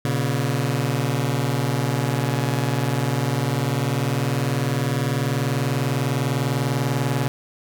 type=tone pair together; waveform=sawtooth; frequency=120.8 / 140.9 Hz; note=B2 / C#3; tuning=-38 / +29 cents; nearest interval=minor third; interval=267 cents; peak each=-19 dBFS; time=0.05-7.28 s; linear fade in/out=0 ms; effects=none